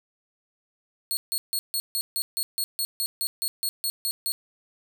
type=tone bursts; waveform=15% pulse; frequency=4333 Hz; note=C#8; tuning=40 cents flat; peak=-18 dBFS; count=16; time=1.11-4.32 s; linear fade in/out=0 ms; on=60 ms; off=150 ms; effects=9-bit